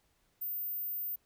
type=tone; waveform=sine; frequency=14660 Hz; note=A#9; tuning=30 cents flat; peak=-34 dBFS; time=0.41-1.16 s; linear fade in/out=10 ms; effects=pink hiss -73 dBFS RMS until 1.25 s